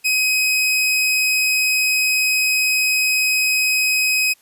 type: tone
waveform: sawtooth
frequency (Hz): 2527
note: D#7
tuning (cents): +26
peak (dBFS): -12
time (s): 0.04-4.34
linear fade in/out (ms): 20
effects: white hiss -56 dBFS RMS until 4.41 s + resampled to 32000 Hz